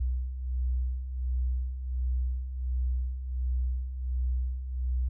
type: beating tone pair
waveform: sine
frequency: 61.74 / 63.14 Hz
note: B1 / B1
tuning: 0 / +39 cents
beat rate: 1.4 Hz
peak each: -35 / -28 dBFS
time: 0-5.09 s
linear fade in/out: 10 ms
effects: none

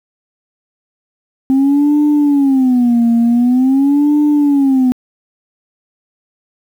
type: tone with vibrato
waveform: sine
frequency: 262.8 Hz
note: C4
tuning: 8 cents sharp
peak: -6 dBFS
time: 1.5-4.92 s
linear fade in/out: 0 ms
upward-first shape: sine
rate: 0.46 Hz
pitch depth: 210 cents each way
effects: tanh soft clip ceiling -6 dBFS + 7-bit

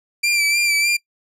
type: tone with vibrato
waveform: sawtooth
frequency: 2349 Hz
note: D7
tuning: in tune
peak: -12 dBFS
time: 0.23-0.97 s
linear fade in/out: 10 ms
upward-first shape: sine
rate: 3.3 Hz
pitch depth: 37 cents each way
effects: noise-tail reverb RT60 0.1 s tail -22 dB re dry + low-pass 11000 Hz 12 dB/octave

